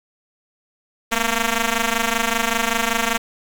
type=ring-modulated tone; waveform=5% pulse; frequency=229.3 Hz; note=A#3; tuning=28 cents flat; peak=-4 dBFS; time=1.11-3.18 s; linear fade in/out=10 ms; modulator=446 Hz; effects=none